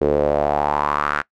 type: tone with band-pass filter sweep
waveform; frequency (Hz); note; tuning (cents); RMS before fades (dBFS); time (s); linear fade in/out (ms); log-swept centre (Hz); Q
sawtooth; 73.42; D2; 0; -19; 0.01-1.22; 10; 420 to 1500; 4.3
effects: noise-tail reverb RT60 0.1 s tail -21 dB re dry